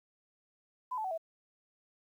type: tone with pitch steps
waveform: sine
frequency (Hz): 1006 / 870.7 / 753.6 / 652.3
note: B5 / A5 / F#5 / E5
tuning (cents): +32 / -18 / +32 / -18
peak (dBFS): -33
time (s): 0.91-1.178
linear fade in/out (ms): 10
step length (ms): 67
effects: 11-bit